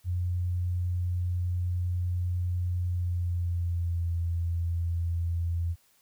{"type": "tone with pitch glide", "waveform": "sine", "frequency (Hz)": [89, 84.88], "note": ["F2", "F2"], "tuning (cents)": [33, -49], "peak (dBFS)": -26, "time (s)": [0.04, 5.76], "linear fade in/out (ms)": 50, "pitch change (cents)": -82, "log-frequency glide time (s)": [2.85, 4.12], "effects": ["white hiss -65 dBFS RMS until 6.01 s"]}